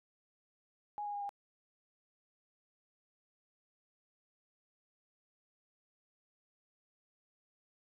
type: tone with pitch steps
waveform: sine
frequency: 830.6 / 822.5 / 814.4 / 806.5 Hz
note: G#5 / G#5 / G#5 / G5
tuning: 0 / -17 / -34 / +49 cents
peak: -37 dBFS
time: 0.98-1.292 s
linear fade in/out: 0 ms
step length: 78 ms
effects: none